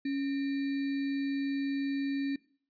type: tone with sample-and-hold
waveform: sine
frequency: 277.2 Hz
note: C#4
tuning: in tune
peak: -29 dBFS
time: 0.05-2.36 s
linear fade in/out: 5 ms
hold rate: 2100 Hz
effects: noise-tail reverb RT60 0.5 s tail -21 dB re dry + resampled to 11025 Hz